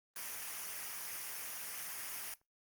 white noise with comb filter, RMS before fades -43 dBFS, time 0.16-2.34 s, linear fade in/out 2 ms, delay 0.25 ms, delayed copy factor -0.55, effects noise-tail reverb RT60 0.2 s tail -20 dB re dry + Opus 24 kbps

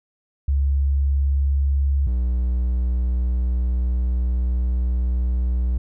sine / triangle tone pair in turn, 69.3 / 61.53 Hz, C#2 / B1, 0 / -6 cents, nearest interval major second, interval 206 cents, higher first, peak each -16 / -16 dBFS, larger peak neither, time 0.48-2.07 / 2.07-5.78 s, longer second, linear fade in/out 5 ms, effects none

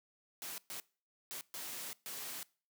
white noise bursts at uneven times, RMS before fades -44 dBFS, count 5, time 0.42-0.58 / 0.7-0.8 / 1.31-1.41 / 1.54-1.93 / 2.06-2.43 s, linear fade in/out 0 ms, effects noise-tail reverb RT60 0.4 s tail -23 dB re dry + high-pass 150 Hz 12 dB/octave

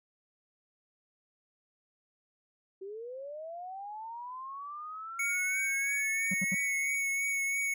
sine linear sweep, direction up, 374.4 to 2113 Hz, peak -39 dBFS, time 2.81-6.96 s, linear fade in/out 10 ms
square tone with vibrato, 2217 Hz, C#7, in tune, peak -30 dBFS, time 5.19-7.74 s, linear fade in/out 5 ms, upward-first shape triangle, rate 3 Hz, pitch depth 23 cents each way
triangle tone bursts, 187.2 Hz, F#3, 20 cents sharp, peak -29 dBFS, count 3, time 6.31-6.548 s, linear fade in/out 5 ms, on 32 ms, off 71 ms
effects none

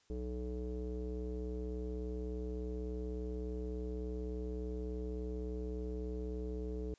square tone with low-pass filter, 61.74 Hz, B1, in tune, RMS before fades -40 dBFS, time 0.1-6.94 s, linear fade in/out 0 ms, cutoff 410 Hz, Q 5.7, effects white hiss -71 dBFS RMS until 6.98 s + resampled to 16000 Hz

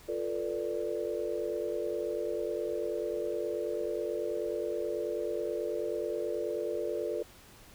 sine chord, B half-diminished seventh, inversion second, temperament equal with one note detuned, 349.2 / 440 / 489.3 / 587.3 Hz, F4 / A4 / B4 / D5, 0 / 0 / -16 / 0 cents, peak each -37 / -35 / -37 / -37 dBFS, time 0.08-7.23 s, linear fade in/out 10 ms, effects pink hiss -55 dBFS RMS until 7.74 s

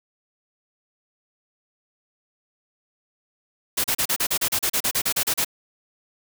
white noise bursts, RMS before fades -22 dBFS, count 16, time 3.77-5.447 s, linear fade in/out 10 ms, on 72 ms, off 35 ms, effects none

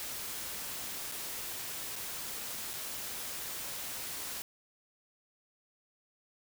white noise with dropouts, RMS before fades -40 dBFS, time 0-4.42 s, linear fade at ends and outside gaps 0 ms, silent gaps 1.116-1.121 / 1.956-1.961 / 2.733-2.737 s, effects none

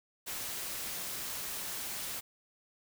white noise, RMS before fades -39 dBFS, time 0.26-2.21 s, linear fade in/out 20 ms, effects none

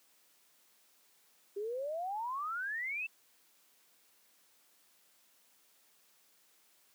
sine exponential sweep, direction up, 392 to 2700 Hz, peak -35 dBFS, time 1.56-3.07 s, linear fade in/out 10 ms, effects white hiss -68 dBFS RMS until 6.94 s + high-pass 200 Hz 12 dB/octave

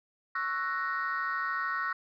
sine chord, F# dominant seventh, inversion second, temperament equal with one note detuned, 1108.7 / 1326.9 / 1480 / 1864.7 Hz, C#6 / E6 / F#6 / A#6, 0 / +11 / 0 / 0 cents, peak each -34 dBFS, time 0.35-1.93 s, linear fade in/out 5 ms, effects tanh soft clip ceiling -23 dBFS

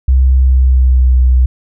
sine tone with pitch glide, 65 to 63.08 Hz, C2 to B1, -11 to +37 cents, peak -5 dBFS, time 0.08-1.46 s, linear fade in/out 5 ms, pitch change -52 cents, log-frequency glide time 0.39-1.18 s, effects none

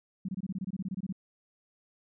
sine tone bursts, 189.3 Hz, F#3, 40 cents sharp, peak -31 dBFS, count 15, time 0.25-1.126 s, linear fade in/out 5 ms, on 36 ms, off 24 ms, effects none

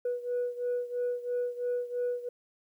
sine beating tone pair, 488.3 / 491.3 Hz, B4 / B4, -20 / -9 cents, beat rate 3 Hz, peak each -30 / -33 dBFS, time 0.05-2.29 s, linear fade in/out 5 ms, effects tanh soft clip ceiling -25 dBFS + 11-bit

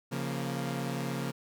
sawtooth chord, Bb minor, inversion first, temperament equal with one note detuned, 137.79 / 174.61 / 233.1 Hz, Db3 / F3 / Bb3, -10 / 0 / 0 cents, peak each -31 / -34 / -33 dBFS, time 0.11-1.32 s, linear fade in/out 20 ms, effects none

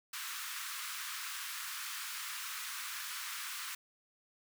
pink high-pass noise, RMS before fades -42 dBFS, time 0.13-3.75 s, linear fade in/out 5 ms, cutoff 1100 Hz, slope 48 dB/octave, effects none

